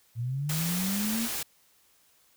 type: linear sweep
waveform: sine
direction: up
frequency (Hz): 112.5 to 237.1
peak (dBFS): -28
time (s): 0.15-1.29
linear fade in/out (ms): 50
type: noise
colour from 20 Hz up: white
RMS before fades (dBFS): -33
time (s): 0.49-1.43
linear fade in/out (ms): 5
effects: white hiss -64 dBFS RMS until 2.36 s